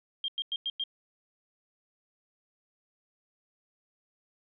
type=tone bursts; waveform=sine; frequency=3203 Hz; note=G7; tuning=37 cents sharp; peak=-29 dBFS; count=5; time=0.24-0.838 s; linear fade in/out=2 ms; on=42 ms; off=97 ms; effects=none